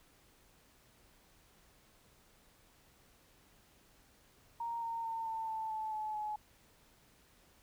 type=tone with pitch steps; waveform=sine; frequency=931 / 918.7 / 906.6 / 894.6 / 882.8 / 871.2 / 859.7 / 848.3 Hz; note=A#5 / A#5 / A#5 / A5 / A5 / A5 / A5 / G#5; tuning=-2 / -25 / -48 / +28 / +5 / -17 / -40 / +36 cents; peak=-36 dBFS; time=4.6-6.36 s; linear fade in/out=5 ms; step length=220 ms; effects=pink hiss -66 dBFS RMS until 7.62 s